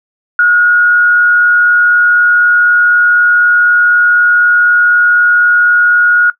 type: tone with frequency modulation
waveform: sine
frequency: 1440 Hz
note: F#6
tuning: 47 cents flat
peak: -4 dBFS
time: 0.39-6.3 s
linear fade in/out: 2 ms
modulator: 104 Hz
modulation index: 0.31
effects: noise-tail reverb RT60 0.1 s tail -18 dB re dry